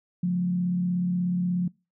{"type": "tone with frequency modulation", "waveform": "sine", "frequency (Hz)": 178.5, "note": "F3", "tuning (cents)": 38, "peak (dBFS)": -22, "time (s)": [0.23, 1.68], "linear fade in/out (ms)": 5, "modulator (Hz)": 36.6, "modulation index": 0.34, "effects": ["noise-tail reverb RT60 0.3 s tail -26 dB re dry"]}